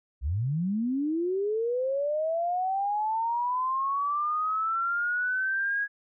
sine linear sweep, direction up, 58.1 to 1661.2 Hz, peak -25 dBFS, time 0.21-5.88 s, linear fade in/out 50 ms, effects none

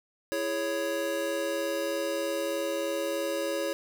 square chord, C# minor, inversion first, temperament just, 332.6 / 415.8 / 554.4 Hz, E4 / G#4 / C#5, +16 / +2 / 0 cents, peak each -35 / -37 / -31 dBFS, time 0.32-3.73 s, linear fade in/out 0 ms, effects none

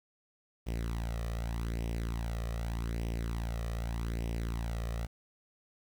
sawtooth tone with flanger, 57.1 Hz, A#1, 35 cents flat, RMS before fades -35 dBFS, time 0.66-5.07 s, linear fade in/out 20 ms, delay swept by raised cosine 0.35 to 1.65 ms, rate 0.83 Hz, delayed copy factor +0.65, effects 10-bit

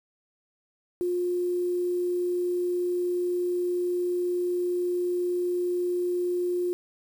sine tone with quantisation, 355.9 Hz, F4, 33 cents sharp, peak -24 dBFS, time 1.01-6.73 s, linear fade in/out 0 ms, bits 8, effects none

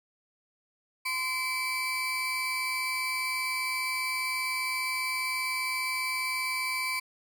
35% pulse tone pair together, 1031 / 2315 Hz, C6 / D7, -26 / -25 cents, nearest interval octave + major second, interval 1401 cents, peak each -33 / -28 dBFS, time 1.05-7 s, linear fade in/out 10 ms, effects none

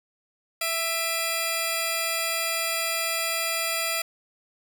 10% pulse tone pair together, 662 / 2403 Hz, E5 / D7, +7 / +39 cents, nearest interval octave + minor seventh, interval 2232 cents, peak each -19 dBFS, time 0.61-4.02 s, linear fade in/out 5 ms, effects none

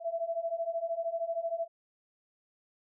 sine beating tone pair, 659.3 / 672.3 Hz, E5 / E5, 0 / +34 cents, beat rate 13 Hz, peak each -35 / -33 dBFS, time 0-1.68 s, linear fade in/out 50 ms, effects none

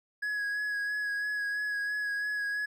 triangle tone with vibrato, 1671 Hz, G#6, 10 cents sharp, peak -28 dBFS, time 0.22-2.66 s, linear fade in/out 10 ms, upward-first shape sine, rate 3 Hz, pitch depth 20 cents each way, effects none

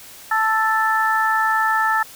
harmonic tone, 440 Hz, A4, in tune, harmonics 2 / 3 / 4, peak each -20 / -20 / -20 dBFS, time 0.31-2.03 s, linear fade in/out 5 ms, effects white hiss -41 dBFS RMS until 2.15 s

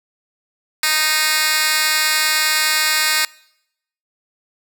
10% pulse tone with high-pass filter, 309.8 Hz, D#4, 7 cents flat, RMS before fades -17 dBFS, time 0.83-3.25 s, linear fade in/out 2 ms, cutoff 2500 Hz, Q 0.99, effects noise-tail reverb RT60 0.8 s tail -24 dB re dry

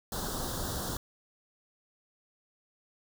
pink band-stop noise, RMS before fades -35 dBFS, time 0.12-0.97 s, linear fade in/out 2 ms, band 1600 to 3400 Hz, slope 48 dB/octave, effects none

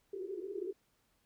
white band-pass noise, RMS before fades -41 dBFS, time 0.13-0.73 s, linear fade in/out 5 ms, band 350 to 410 Hz, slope 96 dB/octave, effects pink hiss -75 dBFS RMS until 1.25 s

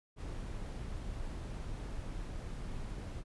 brown noise, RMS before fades -41 dBFS, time 0.16-3.24 s, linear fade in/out 50 ms, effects resampled to 24000 Hz

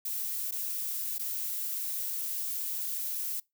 violet noise with dropouts, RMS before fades -34 dBFS, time 0.05-3.4 s, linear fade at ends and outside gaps 5 ms, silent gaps 0.511-0.521 / 1.183-1.193 s, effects noise-tail reverb RT60 0.2 s tail -24 dB re dry

